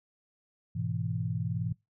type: chord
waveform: sine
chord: E major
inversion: first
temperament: equal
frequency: 103.83 / 123.47 / 164.81 Hz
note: G#2 / B2 / E3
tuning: 0 / 0 / 0 cents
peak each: -34 dBFS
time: 0.75-1.73 s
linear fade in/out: 10 ms
effects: noise-tail reverb RT60 0.2 s tail -22 dB re dry